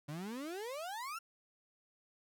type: exponential sweep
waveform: 35% pulse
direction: up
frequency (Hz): 140.4 to 1400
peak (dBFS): -39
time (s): 0.08-1.19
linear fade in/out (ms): 10
effects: none